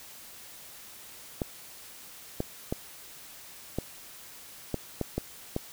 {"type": "clicks", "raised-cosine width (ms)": 2, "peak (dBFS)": -15, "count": 8, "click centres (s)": [1.418, 2.404, 2.725, 3.786, 4.743, 5.013, 5.18, 5.564], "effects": ["white hiss -48 dBFS RMS until 5.72 s"]}